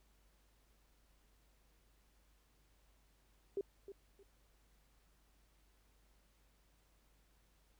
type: tone with echo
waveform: sine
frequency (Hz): 396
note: G4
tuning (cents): +18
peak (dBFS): -35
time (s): 3.57-3.61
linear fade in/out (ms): 2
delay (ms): 310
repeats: 2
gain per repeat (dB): -12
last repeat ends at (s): 4.23
effects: added 50 Hz sine -70 dBFS peak until 7.79 s + pink hiss -75 dBFS RMS until 7.79 s